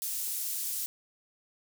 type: high-pass noise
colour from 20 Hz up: pink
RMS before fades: -34 dBFS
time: 0.02-0.86 s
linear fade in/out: 0 ms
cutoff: 8900 Hz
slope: 12 dB/octave
effects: none